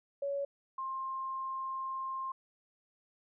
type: tone pair in turn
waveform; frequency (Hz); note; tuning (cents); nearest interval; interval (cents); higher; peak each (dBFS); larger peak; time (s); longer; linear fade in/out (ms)
sine; 561 / 1059; C#5 / C6; +21 / +21; major seventh; 1100; second; -32 / -35; first; 0.22-0.45 / 0.78-2.32; second; 5
effects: none